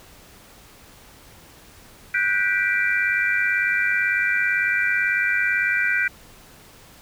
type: chord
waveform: sine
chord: G major seventh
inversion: third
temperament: just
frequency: 1470 / 1568 / 1960 / 2352 Hz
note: F#6 / G6 / B6 / D7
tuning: -12 / 0 / -14 / +2 cents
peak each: -24 dBFS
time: 2.14-6.08 s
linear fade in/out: 5 ms
effects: pink hiss -48 dBFS RMS until 7.01 s